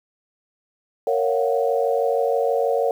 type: chord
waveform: sine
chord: Gb major seventh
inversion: first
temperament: just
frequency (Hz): 462.5 / 555 / 693.7 / 740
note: Bb4 / Db5 / F5 / Gb5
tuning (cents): -14 / +2 / -12 / 0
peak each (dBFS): -21 / -22 / -27 / -26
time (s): 1.07-2.91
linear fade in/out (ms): 2
effects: 8-bit